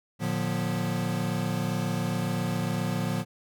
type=tone cluster; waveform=square; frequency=115.1 / 150.5 / 177.9 / 240 Hz; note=A#2 / D3 / F3 / B3; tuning=-22 / +43 / +32 / -49 cents; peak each=-33 / -34 / -31 / -35 dBFS; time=0.19-3.25 s; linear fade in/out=50 ms; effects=none